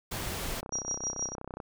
pink noise, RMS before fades -35 dBFS, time 0.11-0.61 s, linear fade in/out 10 ms
click train, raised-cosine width 1 ms, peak -25 dBFS, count 32, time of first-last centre 0.63-1.602 s, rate 31.9 Hz
sine tone with tremolo, 5710 Hz, F8, 37 cents sharp, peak -28 dBFS, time 0.72-1.35 s, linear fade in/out 10 ms, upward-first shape triangle, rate 6.4 Hz, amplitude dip 90%
effects none

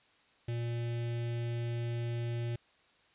square tone with notch filter, 118.1 Hz, A#2, 23 cents sharp, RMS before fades -35 dBFS, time 0.48-2.56 s, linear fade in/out 5 ms, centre 1100 Hz, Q 0.81, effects white hiss -66 dBFS RMS until 3.14 s + resampled to 8000 Hz

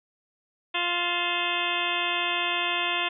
harmonic tone with a mistuned harmonic, 349.2 Hz, F4, in tune, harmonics 1 / 2 / 3 / 4 / 5 / 6 / 7 / 8 / 9 / 10, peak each -37 / -34 / -32 / -37 / -35 / -34 / -31 / -34 / -33 / -33 dBFS, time 0.74-3.09 s, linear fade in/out 10 ms, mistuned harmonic 7, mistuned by +83 cents, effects none

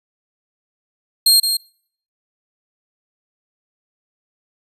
sawtooth tone with echo, 4216 Hz, C8, 12 cents sharp, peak -6 dBFS, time 1.26-1.4 s, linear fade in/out 5 ms, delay 170 ms, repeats 1, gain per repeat -7 dB, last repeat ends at 1.57 s, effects noise-tail reverb RT60 0.6 s tail -26 dB re dry + resampled to 32000 Hz

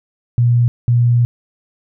sine tone bursts at uneven times, 120.1 Hz, B2, 48 cents flat, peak -9 dBFS, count 2, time 0.38-0.68 / 0.88-1.25 s, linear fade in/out 0 ms, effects none

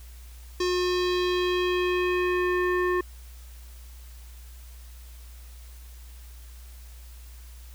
square tone with low-pass filter sweep, 360.1 Hz, F#4, 47 cents flat, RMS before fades -25 dBFS, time 0.6-3.01 s, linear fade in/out 5 ms, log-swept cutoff 5400 to 1600 Hz, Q 2.4, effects added 60 Hz sine -42 dBFS peak until 7.74 s + white hiss -54 dBFS RMS until 7.74 s

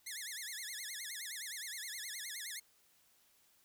10% pulse tone with vibrato, 1900 Hz, A#6, 33 cents sharp, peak -33 dBFS, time 0.06-2.6 s, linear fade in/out 10 ms, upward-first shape sine, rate 9.6 Hz, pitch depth 230 cents each way, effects white hiss -70 dBFS RMS until 3.64 s

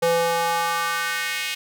square tone with high-pass filter sweep, 168.1 Hz, E3, 34 cents sharp, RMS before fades -23 dBFS, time 0.02-1.55 s, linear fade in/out 10 ms, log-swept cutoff 460 to 2600 Hz, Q 2.2, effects none

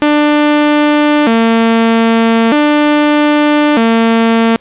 sawtooth tone with vibrato, 260 Hz, C4, 11 cents flat, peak -3 dBFS, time 0.02-4.56 s, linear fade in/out 0 ms, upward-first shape square, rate 0.4 Hz, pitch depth 230 cents each way, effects pink hiss -44 dBFS RMS until 4.6 s + resampled to 8000 Hz

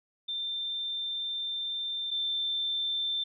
sine tone pair in turn, 3578 / 3560 Hz, A7 / A7, +28 / +20 cents, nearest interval unison, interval 8 cents, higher first, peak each -31 / -28 dBFS, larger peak second, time 0.28-2.11 / 2.11-3.24 s, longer first, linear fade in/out 10 ms, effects none

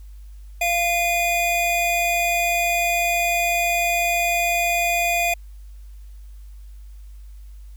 square tone pair together, 690 / 2456 Hz, F5 / D#7, -21 / -23 cents, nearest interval octave + minor seventh, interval 2198 cents, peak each -22 dBFS, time 0.61-5.34 s, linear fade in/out 5 ms, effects added 50 Hz sine -37 dBFS peak until 7.76 s + white hiss -61 dBFS RMS until 7.76 s

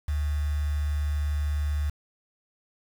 sine tone with quantisation, 73.7 Hz, D2, 7 cents sharp, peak -24 dBFS, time 0.08-1.9 s, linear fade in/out 5 ms, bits 7, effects none

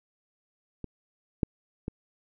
clicks, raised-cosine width 3 ms, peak -23 / -11 / -19 dBFS, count 3, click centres 0.843 / 1.432 / 1.881 s, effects none

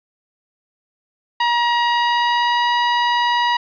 sawtooth tone with pitch glide, 952 to 960.3 Hz, A#5 to B5, +36 to -49 cents, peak -11 dBFS, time 1.4-3.57 s, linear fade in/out 5 ms, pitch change +15 cents, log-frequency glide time 1.87-2.74 s, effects resampled to 11025 Hz + 8-bit

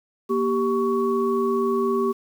sine tone cluster, 236.7 / 391.4 / 1119 Hz, A#3 / G4 / C#6, +27 / -3 / +16 cents, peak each -25 / -21 / -27 dBFS, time 0.29-2.13 s, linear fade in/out 20 ms, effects 8-bit

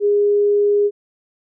sine tone, 410.3 Hz, G#4, 21 cents flat, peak -12 dBFS, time 0-0.91 s, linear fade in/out 50 ms, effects none

